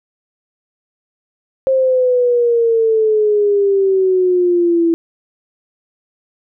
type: exponential sweep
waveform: sine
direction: down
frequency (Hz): 533 to 330.8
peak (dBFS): -10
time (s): 1.67-4.94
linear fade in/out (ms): 0
effects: none